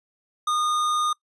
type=tone with tanh clipping; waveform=sine; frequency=1224 Hz; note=D#6; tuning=29 cents flat; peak=-23 dBFS; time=0.47-1.13 s; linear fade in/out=5 ms; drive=18 dB; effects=noise-tail reverb RT60 0.1 s tail -23 dB re dry + resampled to 24000 Hz